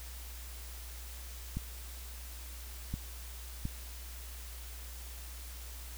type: clicks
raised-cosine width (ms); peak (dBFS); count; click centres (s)
5; -23; 3; 1.57 / 2.94 / 3.654
effects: added 60 Hz sine -44 dBFS peak until 5.97 s + white hiss -50 dBFS RMS until 5.97 s